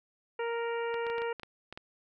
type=harmonic tone; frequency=466.2 Hz; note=A#4; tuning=in tune; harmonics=1 / 2 / 3 / 4 / 5 / 6; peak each=-32 / -38 / -42 / -44 / -46 / -48 dBFS; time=0.39-1.33 s; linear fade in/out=5 ms
type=clicks; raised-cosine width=0.3 ms; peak=-26 dBFS; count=9; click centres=0.942 / 1.067 / 1.1 / 1.182 / 1.219 / 1.397 / 1.433 / 1.726 / 1.775 s
effects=none